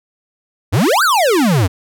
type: exponential two-way sweep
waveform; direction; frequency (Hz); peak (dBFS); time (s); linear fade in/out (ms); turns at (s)
square; up then down; 82.7 to 1605 to 82.7; -11; 0.72-1.68; 20; 1.03
effects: none